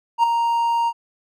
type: tone with ADSR envelope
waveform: triangle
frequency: 932.3 Hz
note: A#5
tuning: in tune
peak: -8 dBFS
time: 0.18-0.93 s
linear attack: 55 ms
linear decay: 4 ms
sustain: -7 dB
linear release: 53 ms
effects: none